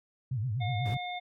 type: tone with vibrato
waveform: sine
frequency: 116.5 Hz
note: A#2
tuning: 1 cent flat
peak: -28 dBFS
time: 0.31-0.97 s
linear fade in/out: 5 ms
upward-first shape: sine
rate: 8.2 Hz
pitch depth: 240 cents each way
type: harmonic tone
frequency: 718 Hz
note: F5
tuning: 48 cents sharp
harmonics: 1 / 3 / 5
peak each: -35 / -40 / -42 dBFS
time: 0.6-1.2 s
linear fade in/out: 20 ms
type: noise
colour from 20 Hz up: brown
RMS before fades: -38 dBFS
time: 0.85-0.95 s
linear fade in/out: 10 ms
effects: high-pass 60 Hz 12 dB/octave + MP3 96 kbps